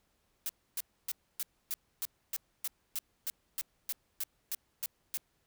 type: noise bursts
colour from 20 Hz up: blue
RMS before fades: -35 dBFS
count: 16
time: 0.46-5.172 s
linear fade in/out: 0 ms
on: 32 ms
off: 280 ms
effects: pink hiss -75 dBFS RMS until 5.46 s